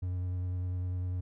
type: tone with vibrato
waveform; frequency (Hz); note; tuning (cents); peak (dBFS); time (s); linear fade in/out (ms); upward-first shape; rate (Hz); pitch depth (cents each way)
triangle; 90.5; F#2; -38; -29; 0.02-1.21; 10; square; 10; 11
effects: none